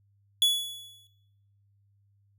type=tone with exponential decay; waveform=45% pulse; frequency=3400 Hz; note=G#7; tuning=40 cents sharp; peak=-18 dBFS; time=0.42-1.07 s; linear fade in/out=1 ms; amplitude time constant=140 ms; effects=noise-tail reverb RT60 0.9 s tail -20 dB re dry + added 100 Hz sine -63 dBFS peak until 2.38 s